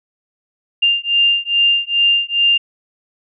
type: beating tone pair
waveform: sine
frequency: 2796 / 2798.4 Hz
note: F7 / F7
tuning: +1 / +3 cents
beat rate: 2.4 Hz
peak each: -15 dBFS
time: 0.82-2.58 s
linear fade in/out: 10 ms
effects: none